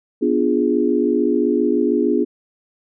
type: chord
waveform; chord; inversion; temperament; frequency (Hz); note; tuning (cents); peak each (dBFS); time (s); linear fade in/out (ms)
sine; B diminished seventh; none; equal; 246.9 / 293.7 / 349.2 / 415.3; B3 / D4 / F4 / Ab4; 0 / 0 / 0 / 0; -20; 0.21-2.25; 20
effects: none